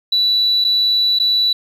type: tone with dropouts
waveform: sine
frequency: 3951 Hz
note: B7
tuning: in tune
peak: -11 dBFS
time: 0.12-1.53 s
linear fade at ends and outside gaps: 5 ms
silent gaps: 0.642-0.647 / 1.188-1.198 s
effects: tanh soft clip ceiling -8 dBFS + 8-bit